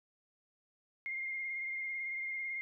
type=tone with vibrato; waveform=sine; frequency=2122 Hz; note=C7; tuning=24 cents sharp; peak=-36 dBFS; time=1.06-2.61 s; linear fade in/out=0 ms; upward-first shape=sine; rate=18 Hz; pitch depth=25 cents each way; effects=none